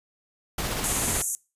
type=noise with tremolo; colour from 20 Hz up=pink; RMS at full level=-28 dBFS; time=0.58-1.22 s; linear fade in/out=5 ms; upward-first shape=square; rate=16 Hz; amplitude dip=25%
type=band-pass noise; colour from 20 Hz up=pink; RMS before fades=-29 dBFS; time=0.84-1.35 s; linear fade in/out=0 ms; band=6300 to 12000 Hz; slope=96 dB/octave
effects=noise-tail reverb RT60 0.3 s tail -23 dB re dry + resampled to 32000 Hz